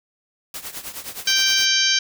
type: noise with tremolo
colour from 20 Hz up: white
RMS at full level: -30 dBFS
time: 0.54-1.66 s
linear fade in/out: 2 ms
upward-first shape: triangle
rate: 9.6 Hz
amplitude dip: 85%
type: harmonic tone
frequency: 782 Hz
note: G5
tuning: 4 cents flat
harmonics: 2 / 3 / 4 / 5 / 6 / 7 / 8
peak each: -24 / -26 / -21 / -25 / -23 / -24 / -24 dBFS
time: 1.27-1.99 s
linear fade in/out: 5 ms
effects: none